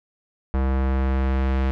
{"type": "tone with low-pass filter sweep", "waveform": "square", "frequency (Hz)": 66.1, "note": "C2", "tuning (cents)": 18, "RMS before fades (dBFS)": -21, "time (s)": [0.54, 1.71], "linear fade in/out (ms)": 0, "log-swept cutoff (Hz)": [1400, 2500], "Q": 0.89, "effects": []}